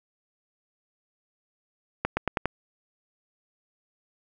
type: accelerating click train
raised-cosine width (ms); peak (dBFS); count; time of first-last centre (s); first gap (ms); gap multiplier
0.5; -9; 5; 2.05-2.456; 120; 0.89
effects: none